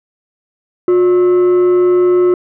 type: tone with frequency modulation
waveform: sine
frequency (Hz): 359.4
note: F4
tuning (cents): +50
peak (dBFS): -5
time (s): 0.88-2.34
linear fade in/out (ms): 2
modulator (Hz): 945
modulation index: 0.2
effects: tanh soft clip ceiling -6 dBFS